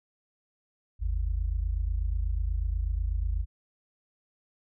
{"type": "tone pair together", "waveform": "sine", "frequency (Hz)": [49.6, 77.78], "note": ["G1", "D#2"], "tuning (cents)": [21, 0], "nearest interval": "minor sixth", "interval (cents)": 779, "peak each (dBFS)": [-27, -31], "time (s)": [0.99, 3.46], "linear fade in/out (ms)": 50, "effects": []}